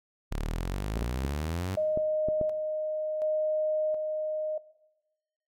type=exponential sweep; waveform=sawtooth; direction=up; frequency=34.65 to 98 Hz; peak=-26 dBFS; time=0.31-1.76 s; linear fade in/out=10 ms
type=clicks; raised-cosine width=2 ms; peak=-20 dBFS; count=6; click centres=0.969 / 1.022 / 1.249 / 1.974 / 2.286 / 2.413 s
type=tone with tremolo; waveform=sine; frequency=618 Hz; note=D#5; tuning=12 cents flat; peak=-24 dBFS; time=1.77-4.58 s; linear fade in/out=5 ms; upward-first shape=square; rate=0.69 Hz; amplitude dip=35%
effects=noise-tail reverb RT60 1.0 s tail -19 dB re dry